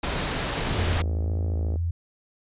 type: noise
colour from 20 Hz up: pink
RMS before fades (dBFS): -27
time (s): 0.03-1.02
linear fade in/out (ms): 5
type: click train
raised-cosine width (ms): 2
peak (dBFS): -22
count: 65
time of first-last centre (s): 0.58-1.759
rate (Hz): 54.3
type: tone with vibrato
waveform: sine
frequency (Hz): 82.41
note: E2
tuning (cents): 0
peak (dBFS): -23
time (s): 0.78-1.91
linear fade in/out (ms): 5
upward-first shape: square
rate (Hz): 2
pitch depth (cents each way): 53
effects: resampled to 8000 Hz